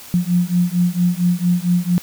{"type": "beating tone pair", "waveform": "sine", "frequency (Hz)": [174.61, 179.01], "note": ["F3", "F3"], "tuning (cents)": [0, 43], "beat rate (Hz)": 4.4, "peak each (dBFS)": -17, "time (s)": [0.14, 1.98], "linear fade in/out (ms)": 0, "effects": ["white hiss -38 dBFS RMS until 2.02 s"]}